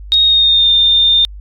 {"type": "tone with pitch glide", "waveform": "sine", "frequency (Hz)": [3738, 3619], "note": ["A#7", "A7"], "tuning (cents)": [4, 48], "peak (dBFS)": -7, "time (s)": [0.12, 1.25], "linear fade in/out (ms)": 0, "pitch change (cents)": -56, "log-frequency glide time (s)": [0.24, 0.7], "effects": ["added 50 Hz sine -28 dBFS peak until 1.4 s", "AAC 64 kbps"]}